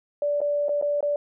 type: tone with dropouts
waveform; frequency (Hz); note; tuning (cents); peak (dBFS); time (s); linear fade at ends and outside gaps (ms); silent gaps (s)
sine; 582; D5; -16; -21; 0.22-1.16; 2; 0.405-0.415 / 0.684-0.692 / 0.814-0.824 / 1.007-1.027
effects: none